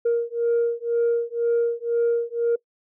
sine beating tone pair, 468.1 / 470.1 Hz, A#4 / A#4, +7 / +15 cents, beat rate 2 Hz, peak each -21 dBFS, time 0.05-2.56 s, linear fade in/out 10 ms, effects noise-tail reverb RT60 0.1 s tail -22 dB re dry + tanh soft clip ceiling -15 dBFS

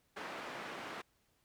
white band-pass noise, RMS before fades -45 dBFS, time 0.16-1.02 s, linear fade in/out 10 ms, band 210 to 1700 Hz, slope 12 dB/octave, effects pink hiss -75 dBFS RMS until 1.44 s

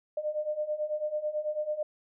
sine beating tone pair, 600 / 609.1 Hz, D5 / D#5, +37 / -37 cents, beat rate 9.1 Hz, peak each -34 / -31 dBFS, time 0.17-1.83 s, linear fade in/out 5 ms, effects none

